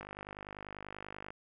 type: click train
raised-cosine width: 0.5 ms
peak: -28 dBFS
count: 66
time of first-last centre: 0.01-1.305 s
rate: 50.2 Hz
effects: none